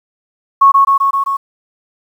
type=tone with echo; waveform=sine; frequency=1101 Hz; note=C#6; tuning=12 cents flat; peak=-3 dBFS; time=0.61-0.72 s; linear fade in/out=10 ms; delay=130 ms; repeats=5; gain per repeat=-2 dB; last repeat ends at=1.37 s; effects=7-bit